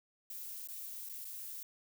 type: noise with dropouts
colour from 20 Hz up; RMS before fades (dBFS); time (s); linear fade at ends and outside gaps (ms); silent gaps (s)
violet; -45; 0.3-1.63; 2; 0.674-0.686 / 1.089-1.095 / 1.246-1.251
effects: none